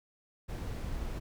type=noise; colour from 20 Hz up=brown; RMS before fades=-37 dBFS; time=0.48-1.2 s; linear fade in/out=20 ms; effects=none